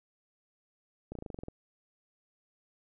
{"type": "slowing click train", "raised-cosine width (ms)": 2, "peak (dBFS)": -27, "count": 10, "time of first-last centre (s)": [1.12, 1.484], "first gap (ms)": 33, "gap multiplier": 1.05, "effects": []}